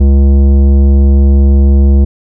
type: tone with tanh clipping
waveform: triangle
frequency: 69 Hz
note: C#2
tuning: 7 cents flat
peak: -5 dBFS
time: 0-2.05 s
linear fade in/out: 10 ms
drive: 17 dB
effects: none